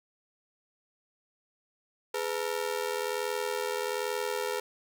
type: ring-modulated tone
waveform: sawtooth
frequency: 458.5 Hz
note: A#4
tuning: 29 cents flat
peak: -23 dBFS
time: 2.14-4.6 s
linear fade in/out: 5 ms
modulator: 40.6 Hz
effects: none